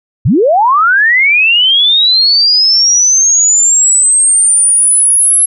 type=linear sweep; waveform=sine; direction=up; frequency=85.8 to 11090 Hz; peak=-5 dBFS; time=0.25-5.46 s; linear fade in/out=10 ms; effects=none